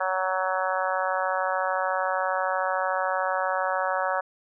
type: harmonic tone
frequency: 186.8 Hz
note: F#3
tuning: 17 cents sharp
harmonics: 3 / 4 / 5 / 6 / 7 / 8 / 9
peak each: -29 / -30 / -31 / -32 / -32 / -33 / -34 dBFS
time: 0-4.21 s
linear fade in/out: 10 ms
effects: none